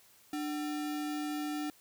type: tone with sample-and-hold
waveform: sine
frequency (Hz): 297.8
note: D4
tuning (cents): +24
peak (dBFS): -33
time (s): 0.33-1.7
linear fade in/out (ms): 2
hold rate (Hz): 1050
effects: white hiss -62 dBFS RMS until 1.8 s